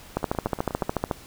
two click trains, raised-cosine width 1 ms, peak -19 / -9 dBFS, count 6 / 14, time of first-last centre 0.23-0.827 / 0.17-1.112 s, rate 8.37 / 13.8 Hz, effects pink hiss -47 dBFS RMS until 1.26 s

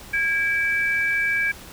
sine tone pair together, 1636.2 / 2314 Hz, G#6 / D7, -26 / -26 cents, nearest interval tritone, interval 600 cents, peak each -22 dBFS, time 0.13-1.52 s, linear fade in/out 10 ms, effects pink hiss -42 dBFS RMS until 1.72 s

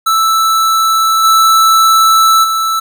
square tone with level steps, 1318.5 Hz, E6, in tune, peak -9 / -6 / -12 dBFS, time 0.06-2.8 s, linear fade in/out 10 ms, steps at 1.23 / 2.43 s, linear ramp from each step 20 ms, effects 8-bit

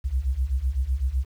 sine beating tone pair, 60.9 / 68.8 Hz, B1 / C#2, -24 / -12 cents, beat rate 7.9 Hz, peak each -26 / -24 dBFS, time 0.04-1.25 s, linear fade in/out 20 ms, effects 9-bit

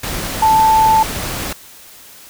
sine tone in noise, 880 Hz, A5, in tune, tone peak -8 dBFS, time 0.42-1.03 s, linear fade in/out 5 ms, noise pink, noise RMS -23 dBFS, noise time 0.03-1.53 s, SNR +12 dB, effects white hiss -40 dBFS RMS until 2.29 s

